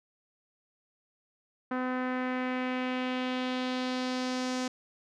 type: tone with low-pass filter sweep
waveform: sawtooth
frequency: 254.3 Hz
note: C4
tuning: 49 cents flat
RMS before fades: -32 dBFS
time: 1.71-4.68 s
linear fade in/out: 5 ms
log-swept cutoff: 1500 to 6300 Hz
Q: 1.9
effects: none